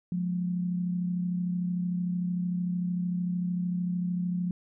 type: tone pair together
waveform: sine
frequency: 177.6 / 210.9 Hz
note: F3 / G#3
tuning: +29 / +27 cents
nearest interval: minor third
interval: 298 cents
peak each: -27 / -38 dBFS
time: 0.12-4.51 s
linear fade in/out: 2 ms
effects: none